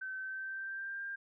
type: tone with pitch glide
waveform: sine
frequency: 1535 to 1596.5 Hz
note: G6 to G6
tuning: -37 to +31 cents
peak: -38 dBFS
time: 0.01-1.16 s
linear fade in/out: 10 ms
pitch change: +68 cents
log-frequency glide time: 0.18-1.04 s
effects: none